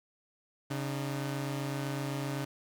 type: tone pair together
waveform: sawtooth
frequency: 137.48 / 302.8 Hz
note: C#3 / D#4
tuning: -14 / -47 cents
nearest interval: octave + major second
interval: 1367 cents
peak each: -30 / -35 dBFS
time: 0.7-2.45 s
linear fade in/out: 10 ms
effects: none